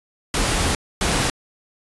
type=noise bursts at uneven times; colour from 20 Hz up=pink; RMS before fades=-20 dBFS; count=2; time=0.34-0.75 / 1.01-1.3 s; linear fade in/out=2 ms; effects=resampled to 24000 Hz